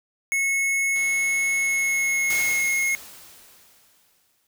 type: tone with pitch glide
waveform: square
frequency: 2190 to 2162 Hz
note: C#7 to C#7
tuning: -22 to -44 cents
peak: -21 dBFS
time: 0.32-2.95 s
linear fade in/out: 0 ms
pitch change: -22 cents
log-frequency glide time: 1.56-2.62 s
type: click train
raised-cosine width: 0.2 ms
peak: -26 dBFS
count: 253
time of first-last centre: 0.96-2.607 s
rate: 153 Hz
type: noise with exponential decay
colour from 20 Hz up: white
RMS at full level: -29 dBFS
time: 2.3-4.47 s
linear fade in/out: 2 ms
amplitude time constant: 470 ms
effects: none